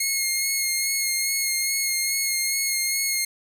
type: tone with vibrato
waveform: 10% pulse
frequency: 2154 Hz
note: C7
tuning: 50 cents sharp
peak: -13 dBFS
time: 0-3.25 s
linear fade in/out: 5 ms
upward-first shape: sine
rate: 2.4 Hz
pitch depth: 23 cents each way
effects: none